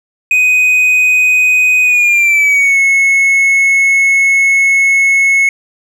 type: tone with pitch glide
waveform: triangle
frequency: 2500 to 2189 Hz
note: D#7 to C#7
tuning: +8 to -22 cents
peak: -5 dBFS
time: 0.31-5.49 s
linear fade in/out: 2 ms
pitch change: -230 cents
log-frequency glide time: 1.83-2.79 s
effects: none